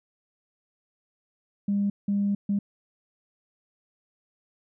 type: tone bursts at uneven times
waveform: sine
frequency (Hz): 201.5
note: G3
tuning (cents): +48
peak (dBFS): -21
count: 3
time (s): 1.68-1.9 / 2.08-2.35 / 2.49-2.59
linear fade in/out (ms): 5
effects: tanh soft clip ceiling -17 dBFS